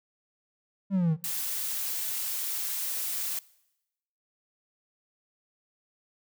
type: exponential sweep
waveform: triangle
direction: down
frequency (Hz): 200.9 to 150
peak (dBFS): -20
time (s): 0.9-1.17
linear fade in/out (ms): 50
type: noise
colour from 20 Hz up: blue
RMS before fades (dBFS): -32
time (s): 1.24-3.39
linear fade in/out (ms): 2
effects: noise-tail reverb RT60 0.9 s tail -22 dB re dry